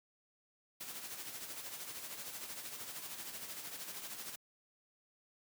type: noise with tremolo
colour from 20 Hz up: white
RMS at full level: -44 dBFS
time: 0.8-4.36 s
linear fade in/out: 10 ms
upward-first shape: sine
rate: 13 Hz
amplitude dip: 50%
effects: high-pass 100 Hz 12 dB/octave